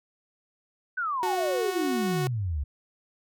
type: exponential sweep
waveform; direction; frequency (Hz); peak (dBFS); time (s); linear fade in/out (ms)
sine; down; 1541 to 66.3; -26; 0.97-2.64; 10
type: tone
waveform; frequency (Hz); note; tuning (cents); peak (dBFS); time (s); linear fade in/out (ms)
sawtooth; 368; F#4; -9; -24; 1.23-2.27; 0
effects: none